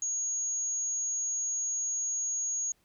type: tone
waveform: sine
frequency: 6640 Hz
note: G#8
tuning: 1 cent flat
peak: -29 dBFS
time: 0.02-2.72 s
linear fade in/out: 2 ms
effects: pink hiss -70 dBFS RMS until 2.84 s